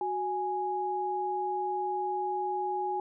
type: tone pair together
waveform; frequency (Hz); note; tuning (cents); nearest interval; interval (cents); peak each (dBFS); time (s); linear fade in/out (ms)
sine; 370 / 830.6; F#4 / G#5; 0 / 0; octave + major second; 1400; -34 / -30; 0.01-3; 2
effects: none

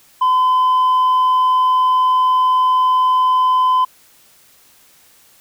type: tone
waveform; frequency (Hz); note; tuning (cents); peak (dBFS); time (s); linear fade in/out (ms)
sine; 1018; C6; -48; -8; 0.21-3.85; 10
effects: tanh soft clip ceiling -10 dBFS + white hiss -50 dBFS RMS until 5.4 s

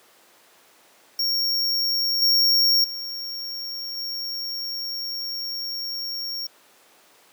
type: tone with level steps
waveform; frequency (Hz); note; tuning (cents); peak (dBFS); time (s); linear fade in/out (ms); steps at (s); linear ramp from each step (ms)
square; 5530; F8; -18; -21 / -16 / -30 / -28; 1.19-6.47; 5; 2.22 / 2.84 / 3.97; 2
effects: pink hiss -54 dBFS RMS until 7.32 s + high-pass 400 Hz 12 dB/octave

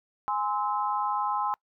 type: chord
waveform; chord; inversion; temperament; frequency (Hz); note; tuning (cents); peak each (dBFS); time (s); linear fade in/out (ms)
sine; Ab augmented; none; just; 830.6 / 1038.3 / 1297.8; Ab5 / C6 / E6; 0 / -14 / -27; -29 / -29 / -33; 0.28-1.54; 0
effects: noise-tail reverb RT60 0.1 s tail -26 dB re dry

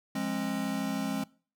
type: chord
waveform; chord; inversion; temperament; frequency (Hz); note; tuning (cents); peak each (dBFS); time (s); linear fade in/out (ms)
square; F minor; none; equal with one note detuned; 174.61 / 207.7 / 267.1; F3 / Ab3 / C4; 0 / 0 / +36; -39 / -34 / -34; 0.15-1.24; 5
effects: noise-tail reverb RT60 0.4 s tail -22 dB re dry

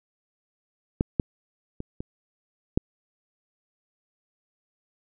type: clicks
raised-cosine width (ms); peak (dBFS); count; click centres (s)
3; -8 / -8 / -20 / -20 / -7; 5; 1.009 / 1.198 / 1.804 / 2.005 / 2.775
effects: none

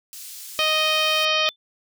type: high-pass noise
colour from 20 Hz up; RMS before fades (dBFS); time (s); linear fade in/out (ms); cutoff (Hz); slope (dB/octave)
pink; -38; 0.13-1.25; 0; 5400; 12
type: harmonic tone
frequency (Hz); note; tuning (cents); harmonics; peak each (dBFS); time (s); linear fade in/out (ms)
622.3; D#5; 0; 1 / 2 / 3 / 4 / 5 / 6 / 7 / 8 / 9; -26 / -26 / -31 / -24 / -23 / -29 / -32 / -34 / -34; 0.59-1.49; 0
type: tone with exponential decay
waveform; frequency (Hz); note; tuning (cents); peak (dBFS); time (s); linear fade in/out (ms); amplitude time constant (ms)
sine; 3519; A7; 0; -22; 1.46-1.56; 2; 20
effects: none

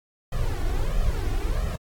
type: noise with flanger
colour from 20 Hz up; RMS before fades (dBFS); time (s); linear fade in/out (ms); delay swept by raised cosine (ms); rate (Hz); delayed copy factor
brown; -24; 0.32-1.76; 5; 1.6 to 2.8; 1.5; +0.9
effects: AAC 64 kbps

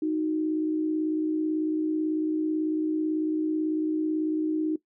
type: tone pair together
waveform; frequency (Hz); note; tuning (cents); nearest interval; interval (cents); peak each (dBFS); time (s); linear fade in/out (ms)
sine; 311.1 / 369.2; D#4 / F#4; 0 / -4; minor third; 296; -24 / -33; 0.02-4.76; 5
effects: noise-tail reverb RT60 0.1 s tail -18 dB re dry

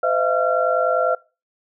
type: tone cluster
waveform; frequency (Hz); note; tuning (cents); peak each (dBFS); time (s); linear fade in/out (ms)
sine; 510 / 630 / 680 / 1370; C5 / D#5 / F5 / F6; -44 / +21 / -46 / -34; -22; 0.03-1.15; 5
effects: noise-tail reverb RT60 0.3 s tail -22 dB re dry

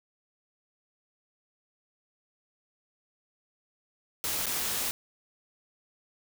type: noise with dropouts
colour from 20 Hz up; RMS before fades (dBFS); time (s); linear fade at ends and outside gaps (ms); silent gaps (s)
white; -31; 4.24-4.91; 0; 4.458-4.466
effects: none

